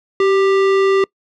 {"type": "tone with sample-and-hold", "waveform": "sine", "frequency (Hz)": 388.1, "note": "G4", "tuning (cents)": -17, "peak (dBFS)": -10, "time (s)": [0.2, 1.04], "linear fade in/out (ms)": 2, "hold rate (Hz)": 1575, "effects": ["noise-tail reverb RT60 0.1 s tail -25 dB re dry", "low-pass 3000 Hz 12 dB/octave"]}